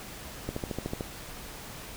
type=click train; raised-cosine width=2 ms; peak=-18 dBFS; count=8; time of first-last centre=0.49-1.009 s; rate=13.5 Hz; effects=pink hiss -43 dBFS RMS until 1.96 s